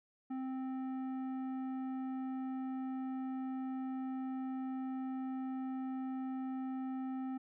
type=tone with tanh clipping; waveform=triangle; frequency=261.6 Hz; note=C4; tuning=in tune; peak=-39 dBFS; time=0.3-7.38 s; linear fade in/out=10 ms; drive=15 dB; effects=none